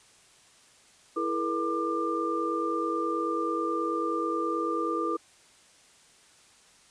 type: tone cluster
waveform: sine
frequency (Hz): 330.3 / 427.4 / 476.7 / 1194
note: E4 / G#4 / A#4 / D6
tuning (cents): +4 / +50 / +39 / +28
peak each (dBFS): -31 / -35 / -33 / -30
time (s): 1.16-5.17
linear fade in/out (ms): 10
effects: white hiss -58 dBFS RMS until 6.9 s + resampled to 22050 Hz